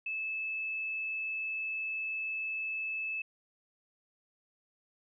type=tone; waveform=sine; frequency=2613 Hz; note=E7; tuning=16 cents flat; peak=-33 dBFS; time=0.06-3.22 s; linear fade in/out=5 ms; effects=none